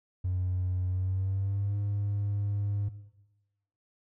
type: tone with pitch glide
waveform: triangle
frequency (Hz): 91.6 to 101.64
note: F#2 to G#2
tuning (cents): -17 to -37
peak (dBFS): -24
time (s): 0.24-2.89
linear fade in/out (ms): 10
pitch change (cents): +180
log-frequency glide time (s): 0.88-1.75
effects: noise-tail reverb RT60 1.0 s tail -17 dB re dry + tanh soft clip ceiling -23 dBFS